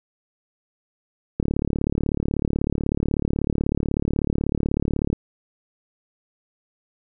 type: click train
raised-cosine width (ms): 3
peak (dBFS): -9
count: 136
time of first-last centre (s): 1.4-5.129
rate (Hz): 36.2
effects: none